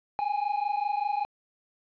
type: tone pair together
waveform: triangle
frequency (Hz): 811 / 836.2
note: G#5 / G#5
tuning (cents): -41 / +12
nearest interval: minor second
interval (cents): 53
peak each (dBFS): -27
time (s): 0.19-1.25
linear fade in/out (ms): 0
effects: resampled to 11025 Hz + 10-bit